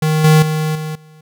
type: tone with level steps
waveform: square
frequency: 155.56 Hz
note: D#3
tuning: in tune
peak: -13 / -7 / -16 / -22 / -41 dBFS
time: 0.02-1.21 s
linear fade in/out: 5 ms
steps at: 0.24 / 0.42 / 0.75 / 0.95 s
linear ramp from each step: 5 ms
effects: none